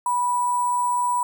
sine tone with sample-and-hold, 982 Hz, B5, 10 cents flat, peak -19 dBFS, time 0.06-1.23 s, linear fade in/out 2 ms, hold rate 8820 Hz, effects none

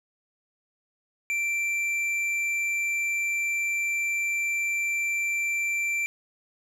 sine tone with tanh clipping, 2349 Hz, D7, in tune, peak -26 dBFS, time 1.3-6.06 s, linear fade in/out 0 ms, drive 8 dB, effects none

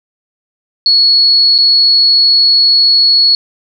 sine tone with dropouts, 4367 Hz, C#8, 27 cents flat, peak -5 dBFS, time 0.86-3.35 s, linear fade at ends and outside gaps 1 ms, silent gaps 1.58-1.586 s, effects none

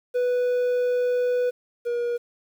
triangle tone pair in turn, 493.9 / 478.2 Hz, B4 / A#4, 0 / +44 cents, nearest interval minor second, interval 56 cents, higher first, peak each -18 / -21 dBFS, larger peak first, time 0.14-1.51 / 1.85-2.18 s, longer first, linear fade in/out 20 ms, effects 9-bit

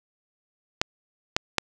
clicks, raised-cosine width 0.2 ms, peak -3 dBFS, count 3, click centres 0.815 / 1.365 / 1.583 s, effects none

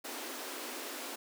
pink high-pass noise, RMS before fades -42 dBFS, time 0.04-1.16 s, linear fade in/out 10 ms, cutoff 240 Hz, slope 96 dB/octave, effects none

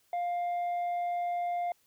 triangle tone with tanh clipping, 702 Hz, F5, 9 cents sharp, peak -30 dBFS, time 0.13-1.72 s, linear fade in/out 2 ms, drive 8 dB, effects white hiss -69 dBFS RMS until 1.86 s

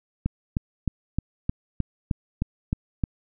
click train, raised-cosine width 5 ms, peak -11 dBFS, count 10, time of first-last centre 0.26-3.038 s, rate 3.24 Hz, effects none

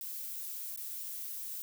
violet noise with dropouts, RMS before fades -41 dBFS, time 0.01-1.62 s, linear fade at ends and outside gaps 0 ms, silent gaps 0.761-0.775 s, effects none

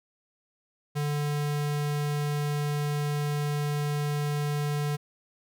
square tone, 146.83 Hz, D3, in tune, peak -27 dBFS, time 0.95-4.97 s, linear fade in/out 20 ms, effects none

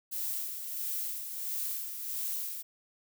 violet noise with tremolo, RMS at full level -34 dBFS, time 0.11-2.63 s, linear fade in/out 20 ms, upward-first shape sine, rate 1.5 Hz, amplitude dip 50%, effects none

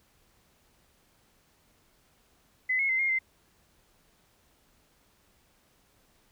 sine tone with pitch steps, 2023 / 2173 / 2066 / 2133 / 2076 Hz, B6 / C#7 / C7 / C7 / C7, +41 / -35 / -22 / +33 / -14 cents, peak -24 dBFS, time 2.69-3.19 s, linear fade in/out 10 ms, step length 100 ms, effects pink hiss -66 dBFS RMS until 6.31 s

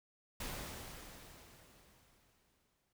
pink noise with exponential decay, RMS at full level -42 dBFS, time 0.4-2.93 s, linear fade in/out 5 ms, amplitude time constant 550 ms, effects noise-tail reverb RT60 0.1 s tail -25 dB re dry

